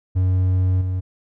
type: tone with level steps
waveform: triangle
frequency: 92.5 Hz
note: F#2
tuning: in tune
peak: -13 / -18 dBFS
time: 0.15-1.01 s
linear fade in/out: 20 ms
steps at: 0.81 s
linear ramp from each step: 5 ms
effects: none